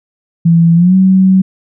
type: tone with pitch glide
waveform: sine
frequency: 167.3 to 188.88 Hz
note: E3 to F#3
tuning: +26 to +36 cents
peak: -4 dBFS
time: 0.45-1.42 s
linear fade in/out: 10 ms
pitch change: +210 cents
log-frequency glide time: 0.75-0.95 s
effects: none